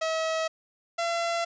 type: tone pair in turn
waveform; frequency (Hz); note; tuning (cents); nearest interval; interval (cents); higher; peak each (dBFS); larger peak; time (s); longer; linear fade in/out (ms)
sawtooth; 643 / 678.9; E5 / F5; -43 / -49; minor second; 94; second; -22; neither; 0.01-0.48 / 0.98-1.45; neither; 10
effects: resampled to 16000 Hz + 10-bit